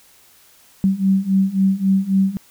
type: beating tone pair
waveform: sine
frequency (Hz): 190.7 / 194.4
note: G3 / G3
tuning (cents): -47 / -14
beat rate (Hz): 3.7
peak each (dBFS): -18 / -16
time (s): 0.84-2.37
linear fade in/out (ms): 0
effects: white hiss -51 dBFS RMS until 2.5 s